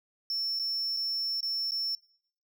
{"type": "tone with dropouts", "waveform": "triangle", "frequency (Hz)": 5400, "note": "E8", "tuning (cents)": 41, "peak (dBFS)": -28, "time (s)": [0.3, 1.95], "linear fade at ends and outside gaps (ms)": 1, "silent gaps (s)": [[0.59, 0.596], [0.966, 0.97], [1.406, 1.429], [1.709, 1.719]], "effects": ["noise-tail reverb RT60 0.7 s tail -25 dB re dry"]}